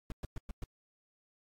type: noise bursts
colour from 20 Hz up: brown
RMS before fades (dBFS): -38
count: 5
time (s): 0.1-0.64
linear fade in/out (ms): 2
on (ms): 20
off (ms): 110
effects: AAC 48 kbps